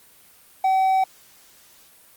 triangle tone with hard clipping, 762 Hz, G5, 49 cents flat, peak -17 dBFS, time 0.64-1.04 s, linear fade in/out 5 ms, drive 6 dB, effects white hiss -52 dBFS RMS until 2.16 s + Opus 32 kbps

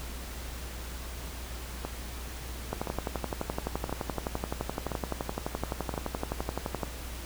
two click trains, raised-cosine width 1 ms, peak -19 / -16 dBFS, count 5 / 49, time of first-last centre 1.85-5.94 / 2.73-6.833 s, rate 0.978 / 11.7 Hz, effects added 60 Hz sine -39 dBFS peak until 7.25 s + pink hiss -43 dBFS RMS until 7.25 s

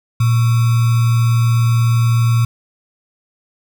sine tone with sample-and-hold, 116.54 Hz, A#2, in tune, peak -10 dBFS, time 0.2-2.45 s, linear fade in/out 5 ms, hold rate 1225 Hz, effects none

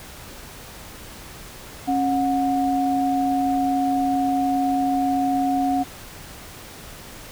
sine tone pair together, 273.2 / 729 Hz, C#4 / F#5, -25 / -26 cents, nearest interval octave + perfect fourth, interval 1699 cents, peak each -21 dBFS, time 1.87-5.84 s, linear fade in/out 20 ms, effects pink hiss -40 dBFS RMS until 7.31 s

